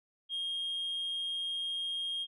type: tone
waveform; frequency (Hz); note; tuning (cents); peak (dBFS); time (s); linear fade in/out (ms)
sine; 3237; G#7; -45; -31; 0.29-2.27; 50
effects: tanh soft clip ceiling -31 dBFS